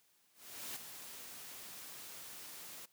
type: noise with ADSR envelope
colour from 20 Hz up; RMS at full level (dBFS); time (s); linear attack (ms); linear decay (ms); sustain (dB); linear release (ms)
white; -43; 0.34-2.86; 420; 7; -7; 12
effects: white hiss -72 dBFS RMS until 2.92 s + high-pass 100 Hz 12 dB/octave